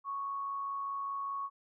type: tone with amplitude modulation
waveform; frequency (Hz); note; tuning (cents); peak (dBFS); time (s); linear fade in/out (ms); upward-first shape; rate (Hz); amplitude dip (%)
sine; 1108.7; C#6; 0; -33; 0.04-1.5; 50; sine; 105; 30
effects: none